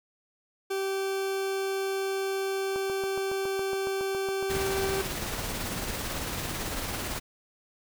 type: tone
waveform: 40% pulse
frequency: 387.9 Hz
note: G4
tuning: 18 cents flat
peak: -27 dBFS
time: 0.7-5.02 s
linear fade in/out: 10 ms
type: click train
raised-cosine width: 1 ms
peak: -24 dBFS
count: 19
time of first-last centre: 2.76-5.26 s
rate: 7.2 Hz
type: noise with tremolo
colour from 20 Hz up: pink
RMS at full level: -32 dBFS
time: 4.49-7.2 s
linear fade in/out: 20 ms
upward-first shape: sine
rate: 18 Hz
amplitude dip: 30%
effects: none